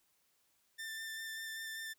sawtooth tone with vibrato, 1784 Hz, A6, 23 cents sharp, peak -38 dBFS, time 0.78-1.94 s, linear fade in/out 20 ms, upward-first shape square, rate 5.1 Hz, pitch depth 9 cents each way, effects white hiss -75 dBFS RMS until 1.98 s

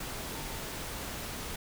sine tone in noise, 901 Hz, A5, 41 cents sharp, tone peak -49 dBFS, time 0.34-0.59 s, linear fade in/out 5 ms, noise pink, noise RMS -39 dBFS, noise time 0-1.56 s, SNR -13 dB, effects none

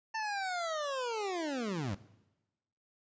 25% pulse linear sweep, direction down, 898 to 87.31 Hz, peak -30 dBFS, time 0.14-1.95 s, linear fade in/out 10 ms, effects noise-tail reverb RT60 1.0 s tail -18 dB re dry + resampled to 16000 Hz

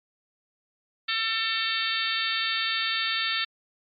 harmonic tone with a mistuned harmonic, 448 Hz, A4, 31 cents sharp, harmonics 3 / 4 / 5 / 6 / 7 / 8 / 9 / 10, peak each -33 / -31 / -34 / -33 / -34 / -31 / -36 / -33 dBFS, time 1.08-3.45 s, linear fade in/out 10 ms, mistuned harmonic 9, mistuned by -67 cents, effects MP3 64 kbps

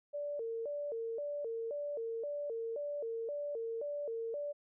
sine tone with vibrato, 515 Hz, C5, 28 cents flat, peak -36 dBFS, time 0.13-4.53 s, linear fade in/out 20 ms, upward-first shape square, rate 1.9 Hz, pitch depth 210 cents each way, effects none

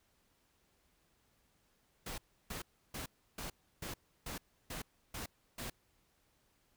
pink noise bursts, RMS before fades -43 dBFS, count 9, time 2.06-5.7 s, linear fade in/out 5 ms, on 120 ms, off 320 ms, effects pink hiss -74 dBFS RMS until 6.76 s

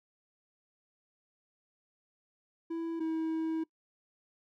triangle tone pair in turn, 330.6 / 321.6 Hz, E4 / E4, +5 / -43 cents, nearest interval unison, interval 48 cents, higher first, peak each -31 / -28 dBFS, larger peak second, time 2.7-3 / 3-3.64 s, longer second, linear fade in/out 10 ms, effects noise-tail reverb RT60 0.1 s tail -21 dB re dry

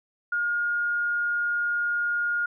sine tone, 1425 Hz, F6, 34 cents sharp, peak -23 dBFS, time 0.32-2.46 s, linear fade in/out 5 ms, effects none

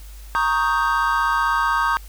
triangle chord, Eb dominant seventh, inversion second, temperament equal, 932.3 / 1108.7 / 1244.5 / 1568 Hz, Bb5 / Db6 / Eb6 / G6, 0 / 0 / 0 / 0 cents, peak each -21 dBFS, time 0.35-1.97 s, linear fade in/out 0 ms, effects added 50 Hz sine -36 dBFS peak until 2.08 s + white hiss -48 dBFS RMS until 2.08 s

